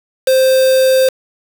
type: tone with quantisation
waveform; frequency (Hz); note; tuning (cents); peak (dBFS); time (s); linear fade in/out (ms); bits
triangle; 523; C5; -1; -6; 0.27-1.09; 5; 3
effects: none

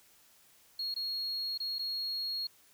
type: tone with dropouts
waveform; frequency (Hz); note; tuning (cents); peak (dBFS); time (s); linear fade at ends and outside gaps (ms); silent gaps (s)
sine; 4300; C8; +47; -31; 0.79-2.47; 5; 0.942-0.962 / 1.577-1.601 / 1.785-1.792
effects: tanh soft clip ceiling -31 dBFS + white hiss -63 dBFS RMS until 2.73 s

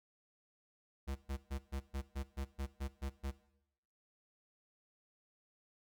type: tone bursts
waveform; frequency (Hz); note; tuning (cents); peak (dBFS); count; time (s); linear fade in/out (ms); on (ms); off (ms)
square; 68.3; C#2; -25; -38; 11; 1.07-3.316; 20; 86; 130
effects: noise-tail reverb RT60 0.8 s tail -17 dB re dry

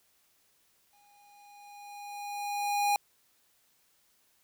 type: tone with exponential growth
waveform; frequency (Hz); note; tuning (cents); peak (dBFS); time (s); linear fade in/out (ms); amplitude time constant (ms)
square; 818; G#5; -26; -24; 0.93-2.96; 1; 440
effects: white hiss -69 dBFS RMS until 4.43 s

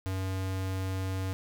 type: tone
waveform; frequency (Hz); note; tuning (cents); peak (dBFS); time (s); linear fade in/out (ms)
square; 94.7; F#2; +41; -31; 0.06-1.33; 0
effects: none

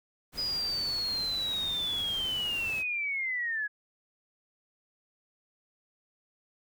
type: noise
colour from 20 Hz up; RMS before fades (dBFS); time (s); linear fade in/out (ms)
pink; -44; 0.32-2.84; 50
type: linear sweep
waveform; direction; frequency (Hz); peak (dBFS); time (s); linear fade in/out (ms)
sine; down; 4978 to 1661.2; -29; 0.37-3.68; 20
effects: none

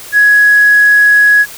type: tone with tanh clipping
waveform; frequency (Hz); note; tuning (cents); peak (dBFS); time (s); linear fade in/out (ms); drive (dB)
triangle; 1673; G#6; +12; -3; 0.12-1.46; 50; 1
effects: white hiss -30 dBFS RMS until 1.57 s

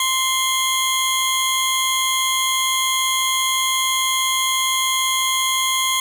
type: tone pair together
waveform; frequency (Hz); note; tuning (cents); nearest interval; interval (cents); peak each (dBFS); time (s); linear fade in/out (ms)
20% pulse; 1046.5 / 3322; C6 / G#7; 0 / 0; octave + minor sixth; 2000; -15; 0-6; 2
effects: none

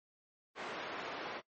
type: band-pass noise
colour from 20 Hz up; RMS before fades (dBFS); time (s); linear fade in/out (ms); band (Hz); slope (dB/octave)
pink; -43; 0.55-1.42; 50; 400 to 2600; 12
effects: noise-tail reverb RT60 0.1 s tail -22 dB re dry + MP3 32 kbps

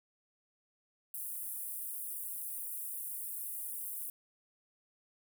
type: high-pass noise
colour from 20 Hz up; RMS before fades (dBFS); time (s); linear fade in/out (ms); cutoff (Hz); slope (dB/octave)
pink; -41; 1.14-4.1; 2; 9500; 48
effects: none

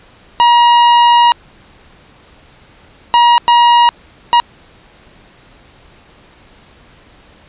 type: tone bursts at uneven times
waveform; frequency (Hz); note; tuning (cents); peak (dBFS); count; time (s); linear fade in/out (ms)
45% pulse; 953; A#5; +38; -5; 4; 0.4-1.32 / 3.14-3.38 / 3.48-3.89 / 4.33-4.4; 0
effects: pink hiss -44 dBFS RMS until 7.48 s + resampled to 8000 Hz

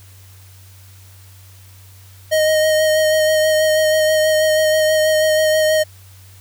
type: tone with vibrato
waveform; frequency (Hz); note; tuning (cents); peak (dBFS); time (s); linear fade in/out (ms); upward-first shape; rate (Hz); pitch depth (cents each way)
square; 622.3; D#5; 0; -13; 2.31-5.84; 20; sine; 6.2; 16
effects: added 95 Hz sine -41 dBFS peak until 6.4 s + white hiss -48 dBFS RMS until 6.4 s

